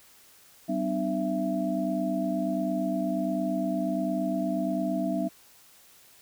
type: tone cluster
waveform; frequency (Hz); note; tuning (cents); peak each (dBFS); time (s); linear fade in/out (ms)
sine; 191.1 / 252.5 / 301.1 / 668; G3 / B3 / D4 / E5; -44 / +39 / +43 / +23; -31; 0.68-5.29; 20
effects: white hiss -56 dBFS RMS until 6.21 s